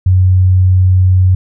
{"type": "tone", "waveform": "sine", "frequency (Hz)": 92.5, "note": "F#2", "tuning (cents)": 0, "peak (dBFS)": -5, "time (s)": [0.06, 1.35], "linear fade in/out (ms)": 5, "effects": []}